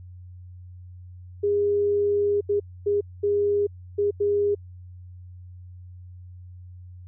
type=tone bursts at uneven times; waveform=sine; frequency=408.3 Hz; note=G#4; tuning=29 cents flat; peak=-19 dBFS; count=6; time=1.43-2.41 / 2.49-2.6 / 2.86-3.01 / 3.23-3.67 / 3.98-4.11 / 4.2-4.55 s; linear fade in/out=10 ms; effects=added 90 Hz sine -40 dBFS peak until 7.07 s